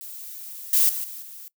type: noise with level steps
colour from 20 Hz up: violet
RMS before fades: -38 / -18 / -29 / -37 / -41 dBFS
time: 0.01-1.48 s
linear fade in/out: 0 ms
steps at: 0.73 / 0.89 / 1.04 / 1.22 s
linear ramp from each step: 2 ms
effects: noise-tail reverb RT60 0.1 s tail -21 dB re dry